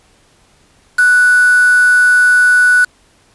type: tone with quantisation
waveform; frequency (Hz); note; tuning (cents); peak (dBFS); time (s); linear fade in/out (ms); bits
sine; 1480; F#6; 0; -6; 0.98-2.85; 10; 3
effects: pink hiss -51 dBFS RMS until 3.34 s + resampled to 24000 Hz